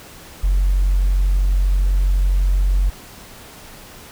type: tone with tanh clipping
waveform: triangle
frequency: 46.15 Hz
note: F#1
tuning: 4 cents flat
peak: -13 dBFS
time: 0.43-2.9 s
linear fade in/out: 10 ms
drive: 5 dB
effects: pink hiss -40 dBFS RMS until 4.11 s